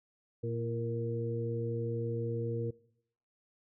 harmonic tone with a mistuned harmonic, 116.54 Hz, A#2, in tune, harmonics 1 / 2 / 3 / 4, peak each -35 / -43 / -42 / -36 dBFS, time 0.43-2.71 s, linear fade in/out 10 ms, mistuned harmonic 3, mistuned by -37 cents, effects noise-tail reverb RT60 0.7 s tail -21 dB re dry

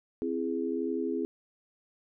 sine chord, C augmented, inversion none, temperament equal with one note detuned, 261.6 / 333.5 / 415.3 Hz, C4 / E4 / G#4, 0 / +20 / 0 cents, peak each -33 dBFS, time 0.22-1.25 s, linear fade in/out 0 ms, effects none

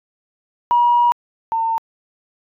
sine tone pair in turn, 959 / 905.2 Hz, A#5 / A5, +49 / +49 cents, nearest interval minor second, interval 100 cents, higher first, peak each -10 / -16 dBFS, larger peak first, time 0.71-1.12 / 1.52-1.78 s, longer first, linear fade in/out 0 ms, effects tanh soft clip ceiling -6 dBFS

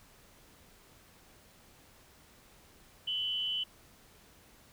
sine tone with amplitude modulation, 3000 Hz, F#7, 23 cents sharp, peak -28 dBFS, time 3.07-3.64 s, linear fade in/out 10 ms, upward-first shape sine, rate 238 Hz, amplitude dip 65%, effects pink hiss -60 dBFS RMS until 4.72 s

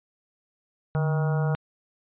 harmonic tone with a mistuned harmonic, 158.4 Hz, D#3, 31 cents sharp, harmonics 1 / 3 / 4 / 5 / 6 / 7 / 8 / 9, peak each -22 / -33 / -36 / -37 / -42 / -43 / -43 / -39 dBFS, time 0.95-1.55 s, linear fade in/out 0 ms, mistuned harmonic 1, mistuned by -110 cents, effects resampled to 8000 Hz

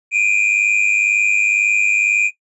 triangle tone pair together, 2377 / 2479 Hz, D7 / D#7, +20 / -7 cents, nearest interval minor second, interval 73 cents, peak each -14 dBFS, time 0.11-2.31 s, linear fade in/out 50 ms, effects noise-tail reverb RT60 0.1 s tail -17 dB re dry + resampled to 24000 Hz

